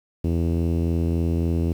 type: tone with low-pass filter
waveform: sawtooth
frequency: 83.6 Hz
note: E2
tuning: 25 cents sharp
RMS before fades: -22 dBFS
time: 0.24-1.73 s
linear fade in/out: 5 ms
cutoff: 360 Hz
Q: 1.6
effects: 8-bit